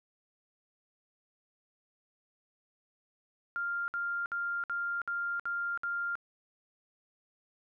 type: tone bursts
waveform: sine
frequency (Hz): 1396.9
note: F6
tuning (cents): 0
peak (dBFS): -31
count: 7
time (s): 3.56-6.154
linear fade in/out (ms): 0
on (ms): 320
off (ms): 59
effects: none

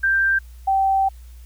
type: tone pair in turn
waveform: sine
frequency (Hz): 1577 / 775.4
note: G6 / G5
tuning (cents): +10 / -19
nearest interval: octave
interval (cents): 1229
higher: first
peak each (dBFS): -15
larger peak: neither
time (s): 0.03-0.39 / 0.67-1.09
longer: second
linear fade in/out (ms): 10
effects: added 60 Hz sine -38 dBFS peak until 1.45 s + white hiss -56 dBFS RMS until 1.45 s

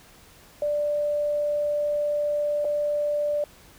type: tone with dropouts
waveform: sine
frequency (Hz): 589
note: D5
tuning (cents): +5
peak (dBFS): -22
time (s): 0.62-3.44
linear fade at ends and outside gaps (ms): 2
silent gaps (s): 2.646-2.65
effects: pink hiss -52 dBFS RMS until 3.78 s

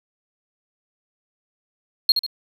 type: tone with echo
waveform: triangle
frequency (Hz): 4259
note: C8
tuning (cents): +30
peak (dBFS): -9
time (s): 2.09-2.12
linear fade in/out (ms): 2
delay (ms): 72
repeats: 2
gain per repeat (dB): -7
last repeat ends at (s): 2.264
effects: none

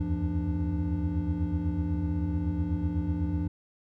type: tone cluster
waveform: triangle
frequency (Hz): 75.4 / 83.1 / 91.5 / 171 / 295.3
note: D2 / E2 / F#2 / F3 / D4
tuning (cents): +46 / +15 / -19 / -36 / +10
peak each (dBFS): -31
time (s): 0-3.48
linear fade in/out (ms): 10
effects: none

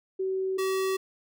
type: tone pair in turn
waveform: sine / square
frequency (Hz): 379.7 / 381.5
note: F#4 / G4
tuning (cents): +45 / -47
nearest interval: unison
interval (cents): 8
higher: second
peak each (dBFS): -26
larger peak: neither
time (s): 0.19-0.58 / 0.58-0.97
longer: neither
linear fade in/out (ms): 10
effects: none

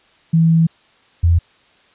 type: tone pair in turn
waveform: sine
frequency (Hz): 163.8 / 84.69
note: E3 / E2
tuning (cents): -11 / +47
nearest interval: major seventh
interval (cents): 1142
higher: first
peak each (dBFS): -9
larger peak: neither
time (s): 0.33-0.67 / 1.23-1.39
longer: first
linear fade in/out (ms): 10
effects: white hiss -53 dBFS RMS until 1.94 s + resampled to 8000 Hz

